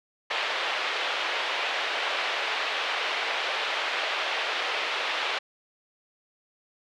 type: band-pass noise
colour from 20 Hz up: white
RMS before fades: -29 dBFS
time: 0.3-5.39 s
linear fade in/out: 10 ms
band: 450 to 3400 Hz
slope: 24 dB/octave
effects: none